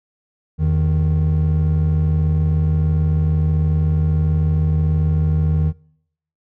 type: tone pair together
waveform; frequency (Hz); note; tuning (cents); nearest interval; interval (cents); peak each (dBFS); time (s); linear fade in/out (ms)
triangle; 82.41 / 155.57; E2 / D#3; 0 / 0; major seventh; 1100; -14; 0.58-5.73; 50
effects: noise-tail reverb RT60 0.7 s tail -24 dB re dry + tanh soft clip ceiling -8 dBFS